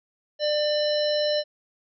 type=harmonic tone with a mistuned harmonic; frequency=597 Hz; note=D5; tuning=28 cents sharp; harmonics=1 / 3 / 5 / 7 / 9; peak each=-22 / -36 / -34 / -30 / -34 dBFS; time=0.39-1.44 s; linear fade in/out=50 ms; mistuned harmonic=7; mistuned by=-46 cents; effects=none